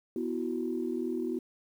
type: chord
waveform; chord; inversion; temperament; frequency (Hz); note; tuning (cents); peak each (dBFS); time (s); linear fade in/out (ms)
sine; B suspended fourth; none; equal; 246.9 / 329.6 / 370; B3 / E4 / F#4; 0 / 0 / 0; -34; 0.16-1.39; 2
effects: tanh soft clip ceiling -20 dBFS + 10-bit